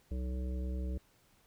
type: harmonic tone with a mistuned harmonic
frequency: 62.6 Hz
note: B1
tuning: 24 cents sharp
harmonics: 1 / 3 / 5 / 7 / 9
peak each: -34 / -44 / -48 / -51 / -53 dBFS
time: 0.11-0.98 s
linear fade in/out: 5 ms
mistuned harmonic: 1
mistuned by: +87 cents
effects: pink hiss -68 dBFS RMS until 1.46 s